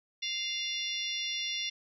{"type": "harmonic tone", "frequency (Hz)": 698.5, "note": "F5", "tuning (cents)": 0, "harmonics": [3, 4, 5, 6, 7, 8], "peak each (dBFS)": [-40, -38, -36, -43, -46, -39], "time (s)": [0.22, 1.7], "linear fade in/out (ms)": 10, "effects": []}